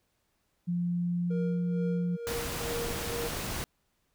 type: tone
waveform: sine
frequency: 174.61 Hz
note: F3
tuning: in tune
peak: -27 dBFS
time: 0.67-2.17 s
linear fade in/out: 20 ms
type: tone with tremolo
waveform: triangle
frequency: 469.9 Hz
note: A#4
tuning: 14 cents sharp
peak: -31 dBFS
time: 1.3-3.29 s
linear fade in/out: 10 ms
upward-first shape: sine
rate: 2.2 Hz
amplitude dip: 70%
type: noise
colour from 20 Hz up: pink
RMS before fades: -35 dBFS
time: 2.27-3.64 s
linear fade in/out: 0 ms
effects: pink hiss -75 dBFS RMS until 4.14 s